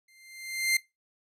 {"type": "tone with exponential growth", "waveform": "sawtooth", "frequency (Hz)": 2093, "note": "C7", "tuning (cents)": 0, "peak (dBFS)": -17, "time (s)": [0.08, 0.77], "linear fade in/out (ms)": 5, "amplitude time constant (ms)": 150, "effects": ["noise-tail reverb RT60 0.2 s tail -19 dB re dry", "resampled to 32000 Hz"]}